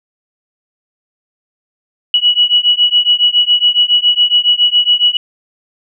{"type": "beating tone pair", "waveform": "sine", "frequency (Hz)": [2927, 2934.2], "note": ["F#7", "F#7"], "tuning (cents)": [-19, -15], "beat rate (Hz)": 7.2, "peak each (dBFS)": -11, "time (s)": [2.14, 5.17], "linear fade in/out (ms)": 2, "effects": []}